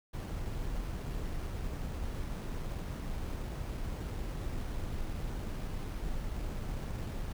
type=noise with sample-and-hold; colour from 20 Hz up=brown; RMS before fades=-37 dBFS; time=0.13-7.33 s; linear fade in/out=10 ms; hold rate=7350 Hz; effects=none